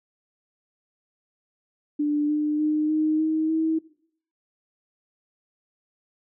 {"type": "tone with pitch steps", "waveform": "sine", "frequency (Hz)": [295.3, 300.1, 305, 310, 315, 320.2], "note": ["D4", "D4", "D#4", "D#4", "D#4", "D#4"], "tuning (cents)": [10, 38, -34, -6, 21, 50], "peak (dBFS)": -20, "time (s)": [1.99, 3.79], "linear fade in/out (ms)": 10, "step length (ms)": 300, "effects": ["noise-tail reverb RT60 0.6 s tail -19 dB re dry"]}